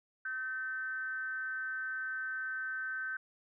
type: tone with frequency modulation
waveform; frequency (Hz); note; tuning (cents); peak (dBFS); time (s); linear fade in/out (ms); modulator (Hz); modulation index
sine; 1539; G6; -32; -35; 0.25-3.17; 5; 252; 0.4
effects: none